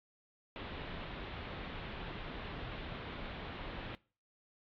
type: low-pass noise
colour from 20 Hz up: pink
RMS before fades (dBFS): -44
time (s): 0.56-3.95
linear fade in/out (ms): 0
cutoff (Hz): 3800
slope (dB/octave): 48
effects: noise-tail reverb RT60 0.4 s tail -23 dB re dry + AAC 64 kbps